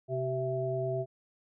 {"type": "tone cluster", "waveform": "sine", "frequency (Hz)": [130.5, 383.5, 659], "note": ["C3", "G4", "E5"], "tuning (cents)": [-4, -38, -1], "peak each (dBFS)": [-34, -34, -33], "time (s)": [0.08, 1.06], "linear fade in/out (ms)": 50, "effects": []}